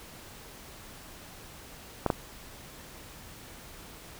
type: clicks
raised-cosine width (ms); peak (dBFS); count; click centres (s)
1; -10; 2; 2.063 / 2.102
effects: pink hiss -48 dBFS RMS until 4.19 s